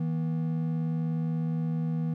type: tone pair together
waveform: triangle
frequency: 161.2 / 240.7 Hz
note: E3 / B3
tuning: -38 / -44 cents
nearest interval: perfect fifth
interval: 694 cents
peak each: -25 / -33 dBFS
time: 0-2.14 s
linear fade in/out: 5 ms
effects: none